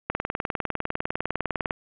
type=click train; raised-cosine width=0.5 ms; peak=-10 dBFS; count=33; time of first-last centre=0.1-1.708 s; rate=19.9 Hz; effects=resampled to 8000 Hz + 8-bit